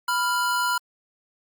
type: tone pair together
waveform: square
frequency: 987.8 / 1397 Hz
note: B5 / F6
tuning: 0 / 0 cents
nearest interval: tritone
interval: 600 cents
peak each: -25 dBFS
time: 0.08-0.78 s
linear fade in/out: 5 ms
effects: Opus 48 kbps